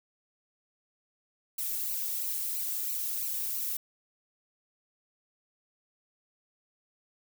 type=noise with flanger; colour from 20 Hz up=violet; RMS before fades=-33 dBFS; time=1.58-3.77 s; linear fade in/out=5 ms; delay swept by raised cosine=0.57 to 2.07 ms; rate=3 Hz; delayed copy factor=-0.9; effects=none